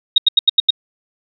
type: tone bursts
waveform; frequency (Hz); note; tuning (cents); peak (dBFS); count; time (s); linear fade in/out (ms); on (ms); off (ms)
sine; 3741; A#7; +5; -6; 6; 0.16-0.706; 5; 21; 84
effects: none